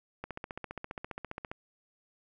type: click train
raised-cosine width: 0.5 ms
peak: -23 dBFS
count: 20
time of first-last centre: 0.24-1.515 s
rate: 14.9 Hz
effects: none